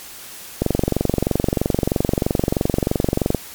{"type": "click train", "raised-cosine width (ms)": 2, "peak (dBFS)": -3, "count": 64, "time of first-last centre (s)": [0.62, 3.347], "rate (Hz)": 23.1, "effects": ["white hiss -37 dBFS RMS until 3.54 s", "MP3 96 kbps"]}